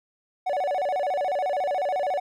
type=tone with vibrato; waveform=triangle; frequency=654 Hz; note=E5; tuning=14 cents flat; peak=-21 dBFS; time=0.46-2.2 s; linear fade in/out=10 ms; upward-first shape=square; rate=14 Hz; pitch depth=220 cents each way; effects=none